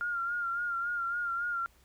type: tone with vibrato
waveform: sine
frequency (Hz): 1400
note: F6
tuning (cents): +4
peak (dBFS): -30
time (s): 0.01-1.66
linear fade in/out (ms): 0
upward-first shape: sine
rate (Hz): 3.6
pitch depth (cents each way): 43
effects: added 60 Hz sine -64 dBFS peak until 1.84 s + pink hiss -65 dBFS RMS until 1.84 s